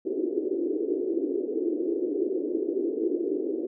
white band-pass noise, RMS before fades -28 dBFS, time 0.05-3.67 s, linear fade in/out 10 ms, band 310 to 410 Hz, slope 48 dB/octave, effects none

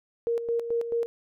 sine tone with tremolo, 466.9 Hz, A#4, 3 cents sharp, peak -23 dBFS, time 0.27-1.06 s, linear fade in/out 0 ms, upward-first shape square, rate 4.6 Hz, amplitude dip 60%, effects none

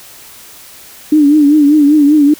sine tone with vibrato, 295.2 Hz, D4, 9 cents sharp, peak -4 dBFS, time 1.12-2.34 s, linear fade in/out 5 ms, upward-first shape triangle, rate 5.1 Hz, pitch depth 96 cents each way, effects white hiss -36 dBFS RMS until 2.39 s

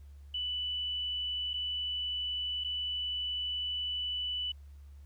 sine tone with dropouts, 2976 Hz, F#7, 9 cents sharp, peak -32 dBFS, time 0.34-4.52 s, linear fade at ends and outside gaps 5 ms, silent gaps 1.534-1.539 / 2.639-2.645 s, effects added 71 Hz sine -48 dBFS peak until 5.05 s + pink hiss -71 dBFS RMS until 5.05 s

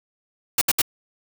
white noise bursts, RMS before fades -18 dBFS, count 3, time 0.58-0.818 s, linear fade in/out 5 ms, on 34 ms, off 68 ms, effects none

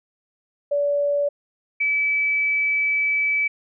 sine tone pair in turn, 575 / 2300 Hz, D5 / D7, -37 / -37 cents, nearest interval 2 octaves, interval 2400 cents, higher second, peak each -18 dBFS, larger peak neither, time 0.71-1.29 / 1.8-3.48 s, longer second, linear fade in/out 10 ms, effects none

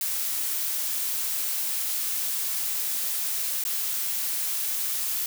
blue noise with dropouts, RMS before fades -28 dBFS, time 0.01-5.26 s, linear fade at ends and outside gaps 2 ms, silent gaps 3.639-3.65 s, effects none

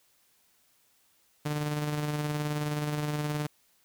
sawtooth tone with tremolo, 149.1 Hz, D3, 27 cents sharp, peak -24 dBFS, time 1.45-3.47 s, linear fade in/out 10 ms, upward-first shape square, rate 19 Hz, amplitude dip 30%, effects white hiss -67 dBFS RMS until 3.84 s

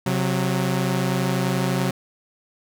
sawtooth tone pair together, 132.4 / 184.22 Hz, C3 / F#3, +21 / -7 cents, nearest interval tritone, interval 572 cents, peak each -19 dBFS, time 0.06-1.91 s, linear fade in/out 5 ms, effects none

